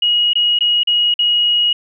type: tone with dropouts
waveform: sine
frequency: 2895 Hz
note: F#7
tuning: 38 cents flat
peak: -11 dBFS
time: 0.02-1.73 s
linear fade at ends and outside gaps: 5 ms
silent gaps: 0.334-0.354 / 0.589-0.607 / 0.834-0.872 / 1.141-1.19 s
effects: none